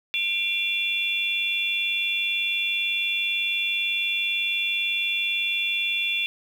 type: tone cluster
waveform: sine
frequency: 2378 / 2740 / 3452 Hz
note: D7 / F7 / A7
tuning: +21 / -34 / -34 cents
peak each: -27 dBFS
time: 0.14-6.26 s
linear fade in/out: 0 ms
effects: 8-bit